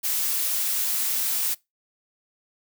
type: noise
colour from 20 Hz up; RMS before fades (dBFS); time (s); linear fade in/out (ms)
blue; -25; 0.03-1.55; 20
effects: noise-tail reverb RT60 0.2 s tail -23 dB re dry